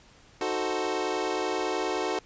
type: chord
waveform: 25% pulse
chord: D# diminished seventh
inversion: none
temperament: equal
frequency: 311.1 / 370 / 440 / 523.3 Hz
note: D#4 / F#4 / A4 / C5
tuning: 0 / 0 / 0 / 0 cents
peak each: -31 / -27 / -28 / -32 dBFS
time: 0.41-2.19 s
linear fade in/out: 2 ms
effects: pink hiss -56 dBFS RMS until 2.25 s + resampled to 16000 Hz